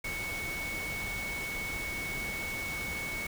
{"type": "tone in noise", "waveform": "sine", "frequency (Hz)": 2217, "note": "C#7", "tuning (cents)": 0, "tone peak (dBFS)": -35, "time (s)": [0.04, 3.27], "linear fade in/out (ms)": 5, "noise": "pink", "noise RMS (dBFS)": -40, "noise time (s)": [0.04, 3.27], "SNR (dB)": 2, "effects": []}